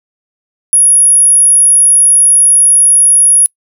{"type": "tone", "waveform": "sine", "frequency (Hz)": 10450, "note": "E9", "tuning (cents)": -16, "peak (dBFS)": -3, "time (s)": [0.73, 3.46], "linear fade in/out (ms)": 0, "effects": ["noise-tail reverb RT60 0.1 s tail -24 dB re dry"]}